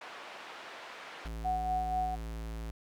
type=band-pass noise; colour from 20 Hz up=pink; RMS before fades=-47 dBFS; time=0.01-1.28 s; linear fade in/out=5 ms; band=630 to 2900 Hz; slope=12 dB/octave
type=tone; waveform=square; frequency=55.5 Hz; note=A1; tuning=16 cents sharp; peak=-38 dBFS; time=1.25-2.71 s; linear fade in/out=5 ms
type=tone with tremolo; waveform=sine; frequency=740 Hz; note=F#5; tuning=in tune; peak=-28 dBFS; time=1.44-2.16 s; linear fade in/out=20 ms; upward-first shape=sine; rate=4.1 Hz; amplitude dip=45%
effects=none